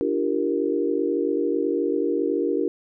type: chord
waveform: sine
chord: G minor seventh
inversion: second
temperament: equal with one note detuned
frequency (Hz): 293.7 / 341.3 / 392 / 466.2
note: D4 / F4 / G4 / Bb4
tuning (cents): 0 / -40 / 0 / 0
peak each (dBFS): -26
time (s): 0.01-2.68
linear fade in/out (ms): 0
effects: none